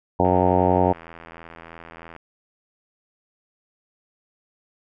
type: harmonic tone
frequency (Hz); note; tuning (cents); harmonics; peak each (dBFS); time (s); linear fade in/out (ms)
91.2; F#2; -24; 1 / 2 / 3 / 4 / 5 / 6 / 7 / 8 / 9 / 10; -25 / -25 / -25 / -25 / -25 / -25 / -25 / -25 / -25 / -25; 0.19-0.93; 10
type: click train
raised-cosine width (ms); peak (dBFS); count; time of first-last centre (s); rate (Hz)
0.5; -25; 160; 0.25-2.163; 83.1
effects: none